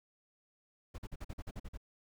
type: noise bursts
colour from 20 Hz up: brown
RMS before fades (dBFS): -42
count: 10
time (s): 0.94-1.775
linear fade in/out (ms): 10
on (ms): 43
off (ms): 45
effects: none